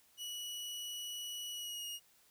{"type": "tone with pitch glide", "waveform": "sawtooth", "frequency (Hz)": [2934, 2867], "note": ["F#7", "F7"], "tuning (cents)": [-15, 45], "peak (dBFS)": -38, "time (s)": [0.17, 2], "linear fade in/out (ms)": 50, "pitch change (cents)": -40, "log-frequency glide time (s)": [1.51, 1.87], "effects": ["white hiss -68 dBFS RMS until 2.3 s"]}